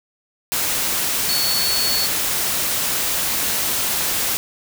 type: tone in noise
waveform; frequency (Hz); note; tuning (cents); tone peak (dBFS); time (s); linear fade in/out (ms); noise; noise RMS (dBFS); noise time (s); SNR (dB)
sine; 4422; C#8; -5; -20; 1.29-2.06; 0; white; -21; 0.52-4.37; -2
effects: none